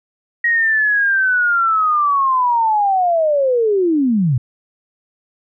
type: linear sweep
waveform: sine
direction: down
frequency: 1897 to 113.5 Hz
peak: -12 dBFS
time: 0.44-4.38 s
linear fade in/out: 5 ms
effects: none